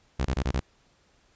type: tone bursts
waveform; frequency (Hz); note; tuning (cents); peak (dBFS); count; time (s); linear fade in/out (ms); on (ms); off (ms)
sawtooth; 65.41; C2; 0; -20; 5; 0.19-0.603; 10; 65; 22
effects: pink hiss -64 dBFS RMS until 1.35 s + resampled to 16000 Hz